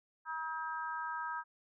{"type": "harmonic tone", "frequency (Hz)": 318.8, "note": "D#4", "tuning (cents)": 42, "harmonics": [3, 4, 5], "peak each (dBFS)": [-40, -41, -42], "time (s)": [0.25, 1.44], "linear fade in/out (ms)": 50, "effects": []}